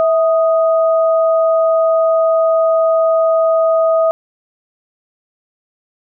sine tone pair together, 650.9 / 1244.5 Hz, E5 / D#6, -22 / 0 cents, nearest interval major seventh, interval 1122 cents, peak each -10 / -20 dBFS, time 0-4.11 s, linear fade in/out 0 ms, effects none

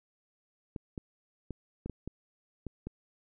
clicks, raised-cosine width 3 ms, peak -25 dBFS, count 8, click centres 0.762 / 0.978 / 1.507 / 1.86 / 1.897 / 2.076 / 2.667 / 2.87 s, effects none

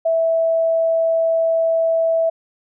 sine tone, 656 Hz, E5, 9 cents flat, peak -14 dBFS, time 0.05-2.3 s, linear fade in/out 10 ms, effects none

